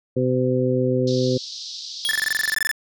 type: harmonic tone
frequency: 127.5 Hz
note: C3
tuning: 44 cents flat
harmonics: 1 / 2 / 3 / 4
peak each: -23 / -23 / -23 / -23 dBFS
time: 0.16-1.38 s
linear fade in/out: 10 ms
type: band-pass noise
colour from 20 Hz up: white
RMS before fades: -34 dBFS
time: 1.07-2.55 s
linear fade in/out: 5 ms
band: 3700 to 5400 Hz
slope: 48 dB/octave
type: tone with exponential decay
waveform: square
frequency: 3309 Hz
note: G#7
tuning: 7 cents flat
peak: -19 dBFS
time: 2.05-2.34 s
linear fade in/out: 0 ms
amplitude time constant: 63 ms
type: tone bursts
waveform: 45% pulse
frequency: 1755 Hz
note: A6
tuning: 5 cents flat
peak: -18 dBFS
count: 15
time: 2.09-2.714 s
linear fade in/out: 0 ms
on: 22 ms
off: 21 ms
effects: none